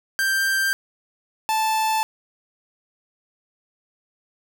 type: tone pair in turn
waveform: 45% pulse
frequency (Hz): 1576 / 877.4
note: G6 / A5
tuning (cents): +9 / -5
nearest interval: minor seventh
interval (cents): 1014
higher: first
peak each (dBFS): -19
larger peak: neither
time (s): 0.19-0.73 / 1.49-2.03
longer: neither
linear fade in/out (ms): 0
effects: none